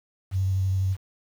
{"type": "tone with vibrato", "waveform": "sine", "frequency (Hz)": 95, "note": "F#2", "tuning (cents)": 46, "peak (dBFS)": -21, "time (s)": [0.31, 0.97], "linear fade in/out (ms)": 50, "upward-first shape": "triangle", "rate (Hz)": 12, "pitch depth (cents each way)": 23, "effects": ["8-bit"]}